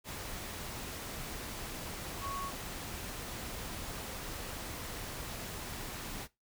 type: tone in noise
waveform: sine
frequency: 1108.7 Hz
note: C#6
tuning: in tune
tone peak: -37 dBFS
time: 2.2-2.52 s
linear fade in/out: 50 ms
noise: pink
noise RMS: -42 dBFS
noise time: 0.04-6.28 s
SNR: +2 dB
effects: noise-tail reverb RT60 0.2 s tail -19 dB re dry